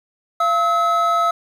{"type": "tone pair together", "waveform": "triangle", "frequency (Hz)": [684, 1291.2], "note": ["F5", "E6"], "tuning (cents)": [-36, -36], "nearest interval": "major seventh", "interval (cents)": 1100, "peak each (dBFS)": [-18, -14], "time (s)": [0.4, 1.31], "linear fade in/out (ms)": 5, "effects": ["8-bit"]}